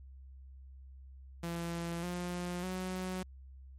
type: tone with pitch steps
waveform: sawtooth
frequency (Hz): 169.6 / 177.11 / 184.95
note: E3 / F3 / F#3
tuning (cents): +50 / +25 / 0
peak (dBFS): -32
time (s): 1.43-3.23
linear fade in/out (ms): 5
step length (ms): 600
effects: added 66 Hz sine -49 dBFS peak until 3.78 s + MP3 64 kbps